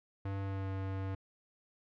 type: tone with pitch glide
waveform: square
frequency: 98 to 96.21 Hz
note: G2 to G2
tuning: 0 to -32 cents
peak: -36 dBFS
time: 0.25-1.15 s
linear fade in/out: 5 ms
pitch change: -32 cents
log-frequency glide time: 0.4-0.7 s
effects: low-pass 2000 Hz 12 dB/octave